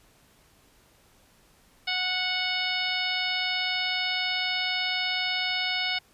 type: harmonic tone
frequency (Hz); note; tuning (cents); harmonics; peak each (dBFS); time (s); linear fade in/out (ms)
736; F#5; -9; 1 / 2 / 3 / 4 / 5 / 6 / 7; -36 / -35 / -30 / -32 / -33 / -35 / -36; 1.87-5.99; 10
effects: pink hiss -60 dBFS RMS until 6.13 s + resampled to 32000 Hz